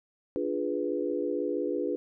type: chord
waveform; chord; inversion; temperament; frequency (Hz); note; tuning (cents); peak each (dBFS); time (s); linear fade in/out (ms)
sine; D diminished seventh; none; equal; 293.7 / 349.2 / 415.3 / 493.9; D4 / F4 / Ab4 / Cb5; 0 / 0 / 0 / 0; -33; 0.36-1.96; 0
effects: none